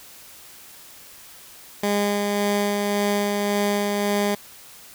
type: tone with tremolo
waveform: 15% pulse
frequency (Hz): 204.2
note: G#3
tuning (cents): -29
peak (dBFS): -13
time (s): 1.83-4.35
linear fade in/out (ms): 5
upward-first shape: sine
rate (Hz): 1.8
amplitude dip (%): 25
effects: white hiss -45 dBFS RMS until 4.94 s